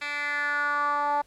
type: tone with band-pass filter sweep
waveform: 10% pulse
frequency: 290.7 Hz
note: D4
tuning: 18 cents flat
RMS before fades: -27 dBFS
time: 0.01-1.22 s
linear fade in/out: 10 ms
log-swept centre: 2600 to 830 Hz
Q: 4.1
effects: pink hiss -62 dBFS RMS until 1.26 s + low-pass 12000 Hz 12 dB/octave